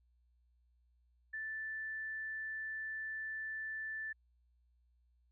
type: tone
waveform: sine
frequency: 1760 Hz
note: A6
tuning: in tune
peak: -39 dBFS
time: 1.33-4.13 s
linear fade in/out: 10 ms
effects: added 60 Hz sine -69 dBFS peak until 5.31 s